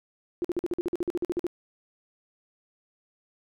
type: tone bursts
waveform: sine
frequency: 349.2 Hz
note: F4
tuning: in tune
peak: -24 dBFS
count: 15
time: 0.42-1.467 s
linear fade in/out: 0 ms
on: 25 ms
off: 48 ms
effects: none